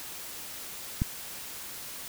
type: click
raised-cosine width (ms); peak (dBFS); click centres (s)
5; -13; 1.019
effects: white hiss -41 dBFS RMS until 2.08 s